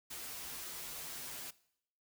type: noise with comb filter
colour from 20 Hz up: white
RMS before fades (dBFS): -45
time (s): 0.1-1.51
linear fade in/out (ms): 10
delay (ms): 9.6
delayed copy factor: -1
effects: noise-tail reverb RT60 0.7 s tail -20 dB re dry